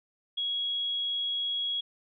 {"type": "tone", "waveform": "sine", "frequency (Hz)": 3321, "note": "G#7", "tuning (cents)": -1, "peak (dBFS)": -28, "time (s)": [0.37, 1.81], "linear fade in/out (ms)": 10, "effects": []}